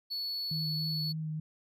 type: tone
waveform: triangle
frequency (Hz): 4416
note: C#8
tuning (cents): -7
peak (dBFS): -32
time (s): 0.1-1.13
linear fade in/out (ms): 20
type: tone with vibrato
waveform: sine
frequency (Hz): 156.6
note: D#3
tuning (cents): +11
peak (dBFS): -33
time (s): 0.51-1.4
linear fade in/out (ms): 5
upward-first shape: sine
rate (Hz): 3.4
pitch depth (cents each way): 17
effects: none